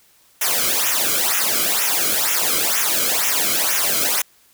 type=noise with flanger; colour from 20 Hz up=white; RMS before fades=-19 dBFS; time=0.41-4.22 s; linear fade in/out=5 ms; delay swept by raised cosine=0.22 to 1.13 ms; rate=2.1 Hz; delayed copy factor=-0.9; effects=white hiss -55 dBFS RMS until 4.53 s